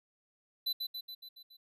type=tone with echo; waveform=square; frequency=4001 Hz; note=B7; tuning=22 cents sharp; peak=-31 dBFS; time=0.66-0.73 s; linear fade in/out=10 ms; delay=140 ms; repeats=6; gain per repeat=-4 dB; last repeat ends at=1.57 s; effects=none